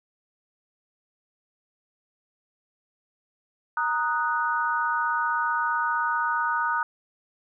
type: chord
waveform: sine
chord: D# minor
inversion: second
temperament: equal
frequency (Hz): 932.3 / 1244.5 / 1480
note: A#5 / D#6 / F#6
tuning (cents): 0 / 0 / 0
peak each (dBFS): -27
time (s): 3.77-6.83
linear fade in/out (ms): 2
effects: none